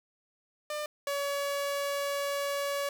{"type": "tone pair in turn", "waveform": "sawtooth", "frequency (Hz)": [599, 565.4], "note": ["D5", "C#5"], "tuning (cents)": [34, 34], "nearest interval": "minor second", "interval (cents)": 100, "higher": "first", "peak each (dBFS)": [-29, -26], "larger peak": "second", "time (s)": [[0.7, 0.86], [1.07, 2.89]], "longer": "second", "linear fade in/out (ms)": 2, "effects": []}